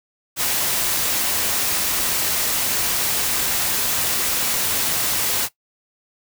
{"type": "noise", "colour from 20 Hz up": "white", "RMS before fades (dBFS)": -21, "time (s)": [0.36, 5.49], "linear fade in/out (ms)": 50, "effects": ["noise-tail reverb RT60 0.1 s tail -17 dB re dry"]}